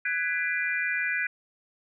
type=chord; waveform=sine; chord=G# half-diminished seventh; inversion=third; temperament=just; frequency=1495.1 / 1661.2 / 1993.5 / 2392 Hz; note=F#6 / G#6 / B6 / D7; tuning=+18 / 0 / +16 / +31 cents; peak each=-31 dBFS; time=0.05-1.27 s; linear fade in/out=5 ms; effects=none